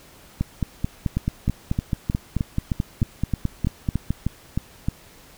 two click trains, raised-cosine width 5 ms, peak -9 / -9 dBFS, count 18 / 13, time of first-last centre 0.41-4.106 / 1.17-4.885 s, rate 4.6 / 3.23 Hz, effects pink hiss -49 dBFS RMS until 5.37 s

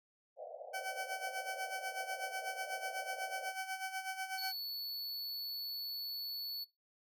pink band-pass noise, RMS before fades -49 dBFS, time 0.36-3.54 s, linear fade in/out 50 ms, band 500 to 750 Hz, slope 96 dB/octave
20% pulse tone with tremolo, 761 Hz, F#5, 48 cents sharp, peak -32 dBFS, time 0.73-4.53 s, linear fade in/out 20 ms, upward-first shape sine, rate 8.1 Hz, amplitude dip 70%
square tone, 4435 Hz, C#8, in tune, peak -39 dBFS, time 4.37-6.65 s, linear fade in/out 20 ms
effects noise-tail reverb RT60 0.2 s tail -19 dB re dry

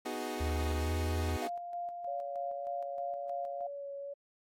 25% pulse chord, G# minor seventh, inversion first, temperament equal, 246.9 / 311.1 / 370 / 415.3 Hz, B3 / D#4 / F#4 / G#4, 0 / 0 / 0 / 0 cents, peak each -38 dBFS, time 0.05-1.48 s, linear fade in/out 10 ms
sine tone with pitch glide, 76.7 to 83.16 Hz, D#2 to E2, -24 to +16 cents, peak -31 dBFS, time 0.4-1.37 s, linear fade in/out 10 ms, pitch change +140 cents, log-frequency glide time 0.8-0.92 s
sine tone with tremolo, 698.5 Hz, F5, in tune, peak -35 dBFS, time 1.42-3.67 s, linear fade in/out 5 ms, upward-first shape square, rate 3.2 Hz, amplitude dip 40%
sine tone with vibrato, 563 Hz, C#5, 27 cents sharp, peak -39 dBFS, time 2.07-4.14 s, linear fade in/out 10 ms, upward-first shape sine, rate 2 Hz, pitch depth 12 cents each way
effects AAC 48 kbps

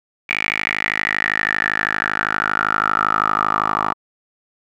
10% pulse tone with band-pass filter sweep, 52.6 Hz, G#1, 23 cents sharp, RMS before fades -20 dBFS, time 0.29-3.94 s, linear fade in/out 10 ms, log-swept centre 2300 to 1100 Hz, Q 7, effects none

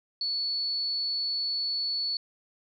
sine tone, 4430 Hz, C#8, 2 cents flat, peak -27 dBFS, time 0.21-2.17 s, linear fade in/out 2 ms, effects none

